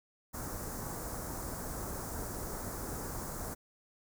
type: band-stop noise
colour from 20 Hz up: pink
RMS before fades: -40 dBFS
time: 0.33-3.55 s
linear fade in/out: 20 ms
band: 1500 to 6000 Hz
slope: 24 dB/octave
effects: none